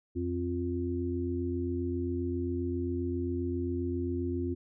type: harmonic tone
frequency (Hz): 87.5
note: F2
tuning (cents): +4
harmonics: 1 / 3 / 4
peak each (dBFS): -34 / -34 / -34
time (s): 0.15-4.55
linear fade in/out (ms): 20
effects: none